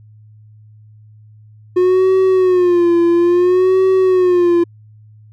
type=tone with vibrato; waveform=triangle; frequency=359.3 Hz; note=F4; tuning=49 cents sharp; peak=-7 dBFS; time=1.76-4.64 s; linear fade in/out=10 ms; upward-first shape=sine; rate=0.59 Hz; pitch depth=89 cents each way; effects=added 107 Hz sine -40 dBFS peak until 5.32 s